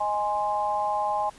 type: chord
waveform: sine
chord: Ab major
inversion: second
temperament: equal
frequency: 622.3 / 830.6 / 1046.5 Hz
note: Eb5 / Ab5 / C6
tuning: 0 / 0 / 0 cents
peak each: -31 / -25 / -30 dBFS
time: 0-1.3 s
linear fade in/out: 10 ms
effects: pink hiss -51 dBFS RMS until 1.38 s + resampled to 24000 Hz

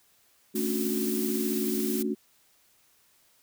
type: chord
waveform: sine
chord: D major seventh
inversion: second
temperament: just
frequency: 220.2 / 275.3 / 293.7 / 367.1 Hz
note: A3 / C#4 / D4 / F#4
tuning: +2 / -12 / 0 / -14 cents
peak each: -30 / -34 / -35 / -31 dBFS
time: 0.54-2.15 s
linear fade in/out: 20 ms
type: noise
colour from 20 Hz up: blue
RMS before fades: -35 dBFS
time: 0.55-2.03 s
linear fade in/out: 10 ms
effects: white hiss -64 dBFS RMS until 3.42 s

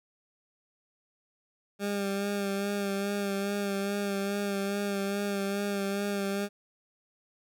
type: tone with vibrato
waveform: 20% pulse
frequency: 200 Hz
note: G3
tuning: 35 cents sharp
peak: -24 dBFS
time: 1.79-6.49 s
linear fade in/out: 50 ms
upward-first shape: sine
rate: 2.4 Hz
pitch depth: 28 cents each way
effects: none

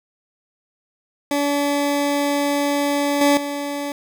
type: tone with level steps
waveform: 20% pulse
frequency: 286.4 Hz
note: D4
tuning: 43 cents flat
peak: -13 / -8 / -19 dBFS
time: 1.31-3.92 s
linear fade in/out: 2 ms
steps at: 3.21 / 3.37 s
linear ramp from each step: 2 ms
effects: none

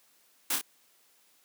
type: noise with echo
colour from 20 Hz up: white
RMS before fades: -29 dBFS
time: 0.5-0.56 s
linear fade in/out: 5 ms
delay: 27 ms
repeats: 2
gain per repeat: -4 dB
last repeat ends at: 0.614 s
effects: white hiss -65 dBFS RMS until 1.44 s + high-pass 200 Hz 12 dB/octave

